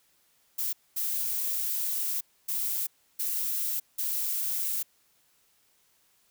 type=noise bursts at uneven times; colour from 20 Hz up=violet; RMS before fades=-30 dBFS; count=5; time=0.58-0.73 / 0.96-2.21 / 2.48-2.87 / 3.19-3.8 / 3.98-4.83 s; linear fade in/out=10 ms; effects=white hiss -67 dBFS RMS until 6.3 s